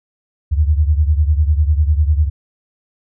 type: beating tone pair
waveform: sine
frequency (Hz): 73.1 / 83.1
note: D2 / E2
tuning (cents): -7 / +15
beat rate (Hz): 10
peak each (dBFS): -12 / -16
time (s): 0.51-2.3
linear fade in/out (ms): 20
effects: none